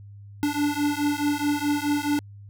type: beating tone pair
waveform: square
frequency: 290 / 294.7 Hz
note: D4 / D4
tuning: -22 / +6 cents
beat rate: 4.7 Hz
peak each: -26 dBFS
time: 0.43-2.19 s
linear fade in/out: 0 ms
effects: added 101 Hz sine -41 dBFS peak until 2.49 s